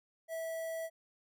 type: tone with notch filter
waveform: square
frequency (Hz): 653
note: E5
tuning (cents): -17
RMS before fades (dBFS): -39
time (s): 0.28-0.9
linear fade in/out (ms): 50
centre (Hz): 3900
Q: 0.77
effects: none